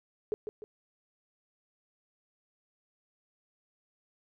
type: tone with echo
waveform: sine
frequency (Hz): 426.6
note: G#4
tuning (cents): +46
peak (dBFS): -27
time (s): 0.32-0.34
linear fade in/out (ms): 0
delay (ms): 150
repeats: 2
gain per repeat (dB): -7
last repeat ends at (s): 0.64
effects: none